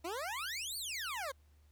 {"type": "exponential two-way sweep", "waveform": "20% pulse", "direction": "up then down", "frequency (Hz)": [315.2, 4672, 506], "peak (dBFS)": -33, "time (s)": [0.04, 1.32], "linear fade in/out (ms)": 10, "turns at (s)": 0.77, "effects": ["added 74 Hz sine -62 dBFS peak until 1.71 s", "pink hiss -75 dBFS RMS until 1.71 s"]}